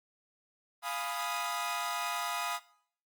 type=chord; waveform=sawtooth; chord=F half-diminished seventh; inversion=none; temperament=equal; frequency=698.5 / 830.6 / 987.8 / 1244.5 Hz; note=F5 / Ab5 / Cb6 / Eb6; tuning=0 / 0 / 0 / 0 cents; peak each=-35 / -37 / -35 / -33 dBFS; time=0.82-2.6 s; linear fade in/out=50 ms; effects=noise-tail reverb RT60 0.6 s tail -19 dB re dry + Opus 32 kbps